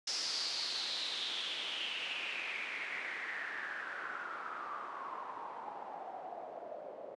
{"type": "noise with low-pass filter sweep", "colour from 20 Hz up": "white", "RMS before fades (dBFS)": -41, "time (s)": [0.07, 7.15], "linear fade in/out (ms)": 5, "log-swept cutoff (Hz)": [5300, 560], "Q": 5.7, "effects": ["high-pass 300 Hz 12 dB/octave", "resampled to 24000 Hz"]}